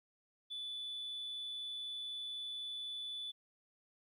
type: tone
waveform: sine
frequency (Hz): 3476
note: A7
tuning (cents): -22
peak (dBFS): -39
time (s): 0.5-3.32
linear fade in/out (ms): 20
effects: tanh soft clip ceiling -38 dBFS + 13-bit